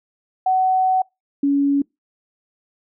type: tone pair in turn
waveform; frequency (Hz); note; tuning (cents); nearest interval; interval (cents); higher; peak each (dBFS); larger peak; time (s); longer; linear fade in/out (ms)
sine; 750 / 281.4; F#5 / C#4; +23 / +26; octave + perfect fourth; 1697; first; -14; neither; 0.46-1.02 / 1.43-1.82; first; 5
effects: noise-tail reverb RT60 0.2 s tail -26 dB re dry